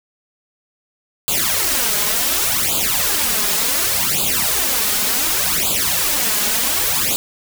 white noise with flanger, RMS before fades -18 dBFS, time 1.28-7.16 s, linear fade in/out 0 ms, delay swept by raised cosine 0.26 to 4.86 ms, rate 0.68 Hz, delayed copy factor +0.9, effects none

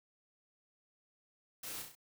white noise with echo, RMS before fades -45 dBFS, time 1.63-1.82 s, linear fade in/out 5 ms, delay 33 ms, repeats 4, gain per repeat -4 dB, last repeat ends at 1.952 s, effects none

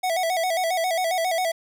square tone with vibrato, 698.5 Hz, F5, in tune, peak -22 dBFS, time 0.03-1.52 s, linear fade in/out 10 ms, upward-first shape square, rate 7.4 Hz, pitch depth 99 cents each way, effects none

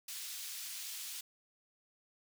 pink high-pass noise, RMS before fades -44 dBFS, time 0.08-1.21 s, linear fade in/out 5 ms, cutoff 3600 Hz, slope 12 dB/octave, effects none

